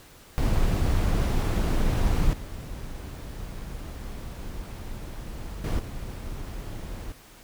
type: noise with level steps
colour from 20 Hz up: brown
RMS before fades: -23 / -36 / -26 / -35 dBFS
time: 0.38-7.12 s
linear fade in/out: 0 ms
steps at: 2.33 / 5.64 / 5.79 s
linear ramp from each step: 2 ms
effects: pink hiss -51 dBFS RMS until 7.43 s